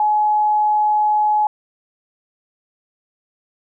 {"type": "tone", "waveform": "sine", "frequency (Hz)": 846, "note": "G#5", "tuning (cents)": 32, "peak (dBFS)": -13, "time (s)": [0, 1.47], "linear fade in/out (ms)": 2, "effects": []}